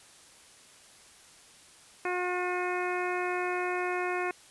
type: harmonic tone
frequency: 359.9 Hz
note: F#4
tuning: 48 cents flat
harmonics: 1 / 2 / 3 / 4 / 5 / 6 / 7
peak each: -32 / -35 / -37 / -38 / -39 / -40 / -40 dBFS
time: 2.05-4.31 s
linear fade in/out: 2 ms
effects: white hiss -55 dBFS RMS until 4.5 s + resampled to 24000 Hz